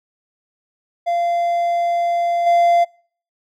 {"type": "tone with level steps", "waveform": "triangle", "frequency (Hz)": 690, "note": "F5", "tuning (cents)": -21, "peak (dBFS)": [-14, -9], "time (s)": [1.06, 2.85], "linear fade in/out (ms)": 20, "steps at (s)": 2.46, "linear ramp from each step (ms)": 10, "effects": ["noise-tail reverb RT60 0.5 s tail -26 dB re dry"]}